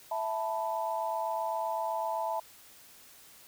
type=chord; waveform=sine; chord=E suspended fourth; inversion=none; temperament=equal; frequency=659.3 / 880 / 987.8 Hz; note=E5 / A5 / B5; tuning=0 / 0 / 0 cents; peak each=-34 / -33 / -37 dBFS; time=0.11-2.4 s; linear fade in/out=5 ms; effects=white hiss -55 dBFS RMS until 3.47 s